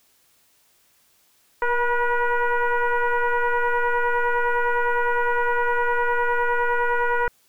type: tone with frequency modulation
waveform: sine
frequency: 486.9 Hz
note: B4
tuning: 25 cents flat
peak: -18 dBFS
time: 1.62-7.28 s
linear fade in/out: 2 ms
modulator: 482 Hz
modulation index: 2.6
effects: white hiss -61 dBFS RMS until 7.48 s